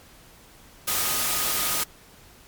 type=tone in noise; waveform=sine; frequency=1244.5 Hz; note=D#6; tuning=in tune; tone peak=-36 dBFS; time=0.87-1.84 s; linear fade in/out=10 ms; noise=white; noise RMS=-25 dBFS; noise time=0.87-1.84 s; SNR=-14 dB; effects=pink hiss -51 dBFS RMS until 2.47 s + MP3 96 kbps